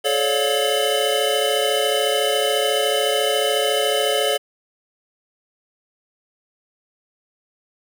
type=tone cluster; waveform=square; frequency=430.3 / 549 / 583 / 708 / 3022 Hz; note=A4 / C#5 / D5 / F5 / F#7; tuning=-39 / -17 / -13 / +23 / +36 cents; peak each=-24 / -24 / -26 / -27 / -24 dBFS; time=0.04-4.38 s; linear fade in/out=20 ms; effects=none